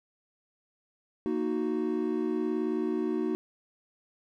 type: chord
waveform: triangle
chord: D# minor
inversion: second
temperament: equal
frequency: 233.1 / 311.1 / 370 Hz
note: A#3 / D#4 / F#4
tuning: 0 / 0 / 0 cents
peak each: -31 / -29 / -29 dBFS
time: 1.26-3.35 s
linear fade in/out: 0 ms
effects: none